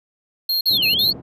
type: tone bursts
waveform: square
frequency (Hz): 4230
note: C8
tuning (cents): +18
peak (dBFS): -18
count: 4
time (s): 0.49-1.108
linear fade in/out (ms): 5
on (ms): 120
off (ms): 46
type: linear two-way sweep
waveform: sine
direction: down then up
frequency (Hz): 4510 to 2489 to 4510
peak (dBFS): -17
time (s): 0.66-1.13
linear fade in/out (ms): 10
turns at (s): 0.87
type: band-pass noise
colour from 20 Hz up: pink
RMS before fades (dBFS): -35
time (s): 0.69-1.22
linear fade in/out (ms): 20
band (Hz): 120 to 420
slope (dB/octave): 12
effects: none